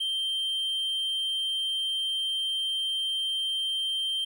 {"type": "tone", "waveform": "triangle", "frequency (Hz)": 3145, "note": "G7", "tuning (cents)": 5, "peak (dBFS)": -25, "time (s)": [0, 4.25], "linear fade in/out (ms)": 10, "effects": []}